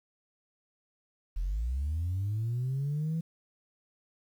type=linear sweep; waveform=sine; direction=up; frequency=38.89 to 166.1 Hz; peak=-27 dBFS; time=1.36-3.21 s; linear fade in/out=10 ms; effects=tanh soft clip ceiling -26 dBFS + 10-bit